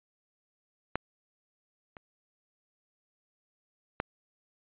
clicks, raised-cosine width 0.5 ms, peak -13 / -30 / -14 dBFS, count 3, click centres 0.956 / 1.968 / 4.001 s, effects resampled to 8000 Hz

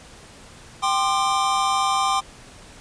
square chord, G suspended fourth, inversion none, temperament equal with one note detuned, 784 / 1046.5 / 1199.3 Hz, G5 / C6 / D6, 0 / 0 / +36 cents, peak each -24 dBFS, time 0.82-2.21 s, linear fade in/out 20 ms, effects pink hiss -45 dBFS RMS until 2.8 s + resampled to 22050 Hz

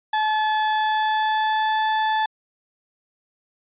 35% pulse tone with pitch glide, 862 to 870.5 Hz, A5 to A5, -36 to -19 cents, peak -17 dBFS, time 0.13-2.26 s, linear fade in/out 5 ms, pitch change +17 cents, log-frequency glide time 0.72-1.87 s, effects resampled to 8000 Hz

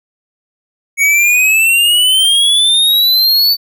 square exponential sweep, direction up, 2220 to 4552 Hz, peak -8 dBFS, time 0.97-3.57 s, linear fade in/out 50 ms, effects none

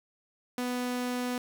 sawtooth tone, 247.7 Hz, B3, 5 cents sharp, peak -26 dBFS, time 0.58-1.38 s, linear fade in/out 2 ms, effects 9-bit

